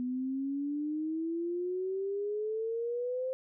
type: exponential sweep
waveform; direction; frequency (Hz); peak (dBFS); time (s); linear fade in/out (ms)
sine; up; 246.9 to 523.3; -31; 0-3.33; 0
effects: none